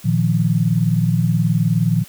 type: chord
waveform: sine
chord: Bb suspended fourth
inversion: none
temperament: equal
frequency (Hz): 116.54 / 155.56 / 174.61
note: Bb2 / Eb3 / F3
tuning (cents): 0 / 0 / 0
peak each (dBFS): -18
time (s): 0.04-2.04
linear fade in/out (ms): 20
effects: white hiss -43 dBFS RMS until 2.08 s + high-pass 60 Hz 12 dB/octave